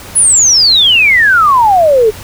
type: exponential sweep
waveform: sine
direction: down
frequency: 10548 to 415.3 Hz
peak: -4 dBFS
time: 0.15-2.11 s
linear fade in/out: 20 ms
effects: added 94 Hz sine -34 dBFS peak until 2.23 s + pink hiss -30 dBFS RMS until 2.23 s